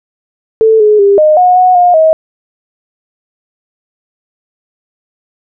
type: tone with pitch steps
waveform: sine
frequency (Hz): 442.7 / 422.9 / 400.3 / 614 / 725 / 734 / 712 / 636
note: A4 / G#4 / G4 / D#5 / F#5 / F#5 / F5 / D#5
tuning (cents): +11 / +31 / +36 / -23 / -35 / -14 / +33 / +38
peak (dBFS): -3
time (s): 0.61-2.13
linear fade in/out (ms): 0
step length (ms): 190
effects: none